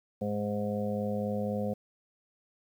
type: harmonic tone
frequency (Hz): 103.83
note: G#2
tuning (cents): 0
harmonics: 1 / 2 / 4 / 5 / 6 / 7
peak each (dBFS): -38 / -32 / -41 / -34 / -43 / -42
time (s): 0.21-1.74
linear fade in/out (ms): 10
effects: 10-bit